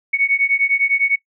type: beating tone pair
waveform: sine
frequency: 2217 / 2226.9 Hz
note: C#7 / C#7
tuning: 0 / +7 cents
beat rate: 9.9 Hz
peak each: -17 dBFS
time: 0.13-1.16 s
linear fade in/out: 10 ms
effects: noise-tail reverb RT60 0.1 s tail -22 dB re dry